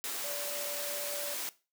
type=tone in noise; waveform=sine; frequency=579 Hz; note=D5; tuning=25 cents flat; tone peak=-40 dBFS; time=0.24-1.34 s; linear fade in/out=0 ms; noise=white; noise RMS=-37 dBFS; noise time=0.04-1.49 s; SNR=-6 dB; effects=noise-tail reverb RT60 0.3 s tail -18 dB re dry + high-pass 300 Hz 12 dB/octave